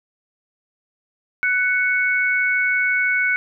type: tone pair together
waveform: sine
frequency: 1492.3 / 2217 Hz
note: F#6 / C#7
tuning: +14 / 0 cents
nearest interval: perfect fifth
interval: 686 cents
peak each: -19 dBFS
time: 1.43-3.36 s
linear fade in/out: 0 ms
effects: none